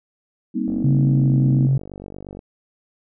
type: chord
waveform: sine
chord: C minor seventh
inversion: second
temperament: just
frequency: 196.22 / 235.5 / 261.6 / 314 Hz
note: G3 / Bb3 / C4 / Eb4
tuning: +2 / +18 / 0 / +16 cents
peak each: -27 / -24 / -26 / -26 dBFS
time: 0.54-1.68 s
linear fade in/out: 20 ms
type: click train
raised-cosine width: 2 ms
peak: -22 dBFS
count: 84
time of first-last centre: 0.68-2.391 s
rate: 48.5 Hz
type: tone with pitch glide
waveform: sine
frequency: 138.1 to 134.56 Hz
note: C#3 to C3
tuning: -6 to +49 cents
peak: -14 dBFS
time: 0.84-1.78 s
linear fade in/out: 5 ms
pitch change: -45 cents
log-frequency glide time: 1.05-1.35 s
effects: none